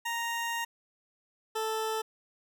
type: tone pair in turn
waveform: 20% pulse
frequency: 932.3 / 440 Hz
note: A#5 / A4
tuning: 0 / 0 cents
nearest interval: octave + minor second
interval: 1300 cents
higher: first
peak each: -26 / -25 dBFS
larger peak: second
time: 0.05-0.65 / 1.55-2.02 s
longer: first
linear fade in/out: 10 ms
effects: none